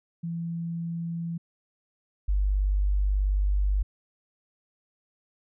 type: tone pair in turn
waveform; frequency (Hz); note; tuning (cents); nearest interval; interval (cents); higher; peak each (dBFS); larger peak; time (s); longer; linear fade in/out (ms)
sine; 168 / 49.22; E3 / G1; +33 / +8; octave + major sixth; 2125; first; -29 / -21; second; 0.23-1.38 / 2.28-3.83; second; 10
effects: none